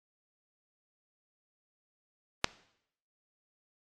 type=click; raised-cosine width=0.2 ms; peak=-5 dBFS; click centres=2.444 s; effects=noise-tail reverb RT60 0.7 s tail -21 dB re dry + AAC 32 kbps